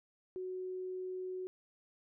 sine tone, 370 Hz, F#4, in tune, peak -38 dBFS, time 0.36-1.47 s, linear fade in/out 0 ms, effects none

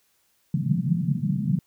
pink band-pass noise, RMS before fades -24 dBFS, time 0.54-1.59 s, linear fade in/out 2 ms, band 140 to 200 Hz, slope 48 dB/octave, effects white hiss -67 dBFS RMS until 1.66 s

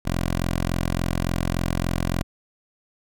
10% pulse tone, 43.51 Hz, F1, 6 cents flat, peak -14 dBFS, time 0.05-2.23 s, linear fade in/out 10 ms, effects none

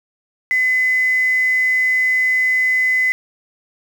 sine tone with quantisation, 2025 Hz, B6, 43 cents sharp, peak -13 dBFS, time 0.51-3.12 s, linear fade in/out 0 ms, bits 6, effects none

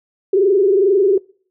sine tone with frequency modulation, 390.4 Hz, G4, 7 cents flat, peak -10 dBFS, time 0.33-1.18 s, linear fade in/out 5 ms, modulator 22.3 Hz, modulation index 1.2, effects noise-tail reverb RT60 0.5 s tail -24 dB re dry

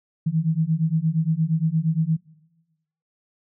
sine beating tone pair, 156.2 / 164.8 Hz, D#3 / E3, +7 / 0 cents, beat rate 8.6 Hz, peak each -22 dBFS, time 0.26-2.17 s, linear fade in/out 10 ms, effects noise-tail reverb RT60 1.0 s tail -20 dB re dry

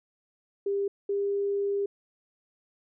sine tone pair in turn, 399.1 / 401.1 Hz, G4 / G4, +31 / +40 cents, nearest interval unison, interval 9 cents, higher second, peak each -25 dBFS, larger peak neither, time 0.66-0.88 / 1.09-1.86 s, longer second, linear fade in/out 5 ms, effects none

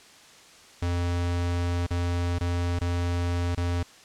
square tone with dropouts, 87.31 Hz, F2, in tune, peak -25 dBFS, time 0.82-3.83 s, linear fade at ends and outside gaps 5 ms, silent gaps 1.866-1.906 / 2.386-2.408 / 2.791-2.812 / 3.55-3.574 s, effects white hiss -51 dBFS RMS until 4.04 s + low-pass 7000 Hz 12 dB/octave

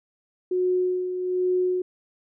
sine tone with tremolo, 365 Hz, F#4, 24 cents flat, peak -19 dBFS, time 0.51-1.82 s, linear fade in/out 5 ms, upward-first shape sine, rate 1.2 Hz, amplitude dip 55%, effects none

